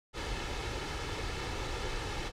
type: noise with comb filter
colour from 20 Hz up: pink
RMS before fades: -36 dBFS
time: 0.13-2.32 s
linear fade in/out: 50 ms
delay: 2.3 ms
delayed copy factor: +0.5
effects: low-pass 5000 Hz 12 dB/octave